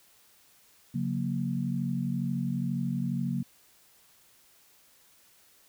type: chord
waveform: sine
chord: F# major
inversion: second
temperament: equal with one note detuned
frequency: 138.59 / 180.77 / 233.1 Hz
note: C#3 / F#3 / A#3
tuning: 0 / -40 / 0 cents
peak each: -32 dBFS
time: 0.94-3.43 s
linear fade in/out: 10 ms
effects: white hiss -61 dBFS RMS until 5.68 s